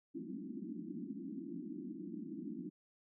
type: band-pass noise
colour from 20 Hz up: white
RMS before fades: -45 dBFS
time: 0.14-2.7 s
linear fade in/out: 20 ms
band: 170 to 340 Hz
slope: 96 dB/octave
effects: none